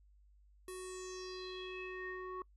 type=tone with low-pass filter sweep; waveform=square; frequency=370 Hz; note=F#4; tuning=in tune; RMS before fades=-45 dBFS; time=0.68-2.42 s; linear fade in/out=2 ms; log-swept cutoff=11000 to 1200 Hz; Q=5.7; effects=noise-tail reverb RT60 0.1 s tail -25 dB re dry + added 50 Hz sine -62 dBFS peak until 2.56 s